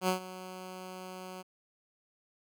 10% pulse tone with ADSR envelope, 185 Hz, F#3, in tune, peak -17 dBFS, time 0.01-1.43 s, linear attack 72 ms, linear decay 110 ms, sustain -17 dB, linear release 22 ms, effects none

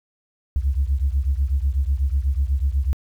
sine beating tone pair, 65.41 / 73.51 Hz, C2 / D2, 0 / +2 cents, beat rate 8.1 Hz, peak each -19 / -21 dBFS, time 0.56-2.93 s, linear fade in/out 0 ms, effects tanh soft clip ceiling -12 dBFS + 9-bit

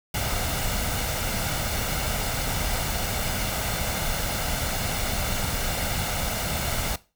pink noise with comb filter, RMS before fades -27 dBFS, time 0.14-6.96 s, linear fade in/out 5 ms, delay 1.4 ms, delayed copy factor +0.5, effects noise-tail reverb RT60 0.3 s tail -18 dB re dry

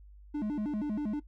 triangle tone with vibrato, 250 Hz, B3, 21 cents sharp, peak -28 dBFS, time 0.34-1.2 s, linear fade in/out 10 ms, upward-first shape square, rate 6.3 Hz, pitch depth 290 cents each way, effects noise-tail reverb RT60 0.1 s tail -19 dB re dry + added 50 Hz sine -50 dBFS peak until 1.27 s

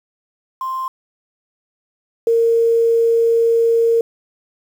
sine tone pair in turn, 1046.5 / 460.7 Hz, C6 / A#4, 0 / -20 cents, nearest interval octave + major second, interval 1420 cents, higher first, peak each -20 / -11 dBFS, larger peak second, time 0.61-0.88 / 2.27-4.01 s, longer second, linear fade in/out 2 ms, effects 7-bit

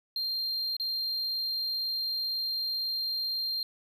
triangle tone with dropouts, 4186 Hz, C8, in tune, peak -28 dBFS, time 0.16-3.63 s, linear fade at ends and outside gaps 2 ms, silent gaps 0.767-0.798 s, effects none

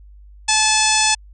harmonic tone, 866 Hz, A5, 28 cents flat, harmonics 1 / 2 / 3 / 4 / 5 / 6 / 7 / 8 / 9 / 10, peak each -20 / -25 / -21 / -23 / -25 / -22 / -23 / -24 / -25 / -23 dBFS, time 0.48-1.15 s, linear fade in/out 10 ms, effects added 50 Hz sine -40 dBFS peak until 1.33 s

